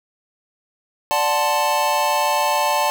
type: chord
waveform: square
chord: D dominant seventh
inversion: none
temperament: equal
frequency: 587.3 / 740 / 880 / 1046.5 Hz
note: D5 / F#5 / A5 / C6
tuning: 0 / 0 / 0 / 0 cents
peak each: -24 / -26 / -20 / -25 dBFS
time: 1.11-2.9 s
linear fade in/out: 0 ms
effects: none